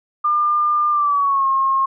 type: tone with pitch glide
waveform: sine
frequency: 1201 to 1076.2 Hz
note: D6 to C6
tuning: +38 to +48 cents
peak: -14 dBFS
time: 0.24-1.86 s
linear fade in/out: 10 ms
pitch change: -190 cents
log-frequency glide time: 0.9-1.47 s
effects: none